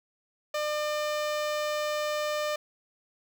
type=tone with notch filter; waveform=sawtooth; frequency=600 Hz; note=D5; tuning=37 cents sharp; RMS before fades=-30 dBFS; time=0.54-2.56 s; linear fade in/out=5 ms; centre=10000 Hz; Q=1.6; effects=none